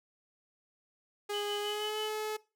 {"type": "tone with pitch glide", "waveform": "sawtooth", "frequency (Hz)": [411.8, 429.5], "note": ["G#4", "A4"], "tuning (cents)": [-15, -42], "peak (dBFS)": -30, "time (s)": [1.29, 2.37], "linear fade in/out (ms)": 10, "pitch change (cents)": 73, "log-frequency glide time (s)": [1.59, 1.98]}
{"type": "tone with tremolo", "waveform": "sine", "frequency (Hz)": 2998, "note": "F#7", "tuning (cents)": 22, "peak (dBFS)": -35, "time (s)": [1.33, 2.1], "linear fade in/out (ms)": 10, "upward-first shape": "sine", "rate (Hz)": 6.2, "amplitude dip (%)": 65}
{"effects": ["noise-tail reverb RT60 0.3 s tail -21 dB re dry"]}